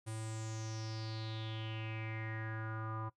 square tone with low-pass filter sweep, 110.5 Hz, A2, 8 cents sharp, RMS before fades -42 dBFS, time 0.06-3.1 s, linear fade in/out 20 ms, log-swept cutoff 9400 to 1100 Hz, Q 6.4, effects noise-tail reverb RT60 0.1 s tail -18 dB re dry

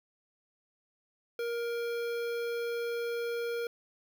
square tone with notch filter, 470.1 Hz, A#4, 15 cents sharp, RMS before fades -34 dBFS, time 1.39-3.67 s, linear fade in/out 2 ms, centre 7800 Hz, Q 0.73, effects none

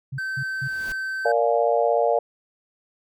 sine tone bursts, 134.5 Hz, C3, 48 cents sharp, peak -27 dBFS, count 3, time 0.12-0.681 s, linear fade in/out 10 ms, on 67 ms, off 180 ms
triangle tone, 1545 Hz, G6, 26 cents flat, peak -24 dBFS, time 0.18-1.32 s, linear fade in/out 5 ms
pink noise with exponential growth, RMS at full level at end -37 dBFS, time 0.36-0.92 s, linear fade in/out 1 ms, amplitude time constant 120 ms
sine chord, Bb dominant seventh, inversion none, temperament just, 466.2 / 582.7 / 699.2 / 839.1 Hz, Bb4 / D5 / F5 / Ab5, 0 / -14 / +2 / +18 cents, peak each -22 / -22 / -22 / -28 dBFS, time 1.25-2.19 s, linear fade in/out 5 ms
effects none

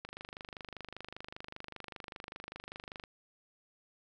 click train, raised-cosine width 0.3 ms, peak -27 dBFS, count 76, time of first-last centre 0.05-3.038 s, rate 25.1 Hz, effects none

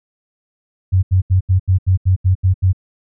sine tone bursts, 93.4 Hz, F#2, 17 cents sharp, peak -9 dBFS, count 10, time 0.92-2.731 s, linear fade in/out 20 ms, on 110 ms, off 79 ms, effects none

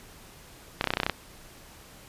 clicks, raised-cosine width 0.3 ms, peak -8 dBFS, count 10, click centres 0.811 / 0.842 / 0.873 / 0.905 / 0.937 / 0.971 / 1.001 / 1.033 / 1.065 / 1.097 s, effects pink hiss -50 dBFS RMS until 2.08 s + resampled to 32000 Hz

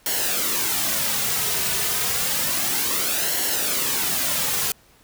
white noise with flanger, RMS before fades -23 dBFS, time 0.06-4.72 s, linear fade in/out 2 ms, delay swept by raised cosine 0.81 to 3.71 ms, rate 0.3 Hz, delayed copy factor -0.6, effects pink hiss -55 dBFS RMS until 5.03 s

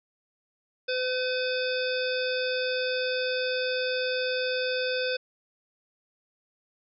harmonic tone, 508 Hz, B4, 49 cents sharp, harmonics 1 / 3 / 5 / 7 / 9 / 10, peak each -28 / -33 / -35 / -36 / -38 / -38 dBFS, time 0.88-5.17 s, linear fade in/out 10 ms, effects none

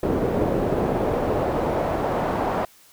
brown noise with band-pass filter sweep, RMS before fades -23 dBFS, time 0.03-2.65 s, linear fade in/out 2 ms, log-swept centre 430 to 790 Hz, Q 1.4, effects white hiss -53 dBFS RMS until 2.92 s

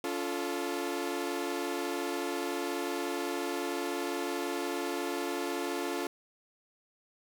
sawtooth chord, Db augmented, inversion none, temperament equal with one note detuned, 283.5 / 349.2 / 440 Hz, Db4 / F4 / A4, +39 / 0 / 0 cents, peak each -33 / -31 / -34 dBFS, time 0.04-6.07 s, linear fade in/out 2 ms, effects none

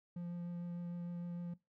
triangle tone with vibrato, 173.8 Hz, F3, 8 cents flat, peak -38 dBFS, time 0.16-1.54 s, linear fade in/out 5 ms, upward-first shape triangle, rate 6.6 Hz, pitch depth 12 cents each way, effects noise-tail reverb RT60 0.2 s tail -19 dB re dry

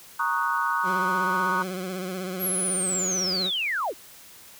sine chord, D# minor seventh, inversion second, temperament equal, 932.3 / 1108.7 / 1244.5 / 1480 Hz, A#5 / C#6 / D#6 / F#6, 0 / 0 / 0 / 0 cents, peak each -28 dBFS, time 0.19-1.63 s, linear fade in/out 10 ms
20% pulse tone with vibrato, 185 Hz, F#3, in tune, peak -25 dBFS, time 0.83-3.51 s, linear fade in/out 50 ms, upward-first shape sine, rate 16 Hz, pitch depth 58 cents each way
sine linear sweep, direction down, 11840 to 246.9 Hz, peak -24 dBFS, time 2.39-3.94 s, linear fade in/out 50 ms
effects white hiss -48 dBFS RMS until 4.59 s

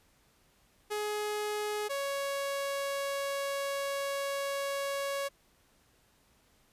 sawtooth tone pair in turn, 420 / 556.6 Hz, G#4 / C#5, +19 / +7 cents, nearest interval perfect fourth, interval 488 cents, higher second, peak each -28 / -28 dBFS, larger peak neither, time 0.9-1.89 / 1.89-5.29 s, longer second, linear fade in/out 20 ms, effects pink hiss -67 dBFS RMS until 6.72 s + resampled to 32000 Hz

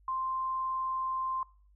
sine tone, 1046.5 Hz, C6, in tune, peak -30 dBFS, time 0.08-1.43 s, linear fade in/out 2 ms, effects noise-tail reverb RT60 0.5 s tail -24 dB re dry + added 50 Hz sine -59 dBFS peak until 1.75 s

